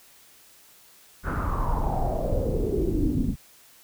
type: noise with low-pass filter sweep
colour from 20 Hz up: brown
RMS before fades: -25 dBFS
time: 1.23-3.36 s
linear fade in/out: 50 ms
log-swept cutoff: 1500 to 230 Hz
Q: 6.9
effects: white hiss -54 dBFS RMS until 3.83 s